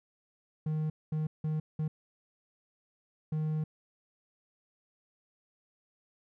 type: tone bursts at uneven times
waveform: triangle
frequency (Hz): 155.1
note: D#3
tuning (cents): -5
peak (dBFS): -27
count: 5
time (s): 0.66-0.9 / 1.12-1.27 / 1.44-1.6 / 1.79-1.88 / 3.32-3.64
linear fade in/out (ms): 5
effects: none